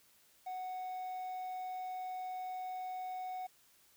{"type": "tone with quantisation", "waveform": "triangle", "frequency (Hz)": 740, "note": "F#5", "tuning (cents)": 0, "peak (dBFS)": -37, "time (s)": [0.46, 3.47], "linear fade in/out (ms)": 10, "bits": 10, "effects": ["white hiss -67 dBFS RMS until 3.96 s"]}